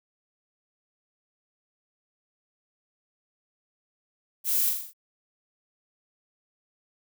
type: noise with echo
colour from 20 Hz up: violet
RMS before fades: -26 dBFS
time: 4.44-4.73 s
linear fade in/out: 50 ms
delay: 41 ms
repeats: 5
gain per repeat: -4 dB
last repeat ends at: 4.935 s
effects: none